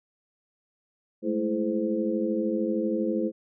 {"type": "tone cluster", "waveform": "sine", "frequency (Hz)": [206.3, 219.1, 331.5, 423.2, 517], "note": ["G#3", "A3", "E4", "G#4", "C5"], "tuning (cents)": [-11, -7, 10, 33, -21], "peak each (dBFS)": [-36, -29, -28, -33, -31], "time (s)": [1.22, 3.32], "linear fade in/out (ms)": 50, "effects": []}